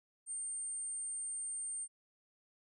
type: tone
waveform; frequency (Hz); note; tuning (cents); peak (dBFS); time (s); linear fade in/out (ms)
sine; 8740; C#9; -26; -38; 0.26-1.88; 50
effects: none